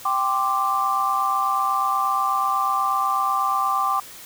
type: chord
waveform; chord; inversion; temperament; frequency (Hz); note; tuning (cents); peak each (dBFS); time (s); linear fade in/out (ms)
sine; G suspended fourth; none; equal; 784 / 1046.5 / 1174.7; G5 / C6 / D6; 0 / 0 / 0; -25 / -25 / -21; 0.05-4; 5
effects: white hiss -41 dBFS RMS until 4.25 s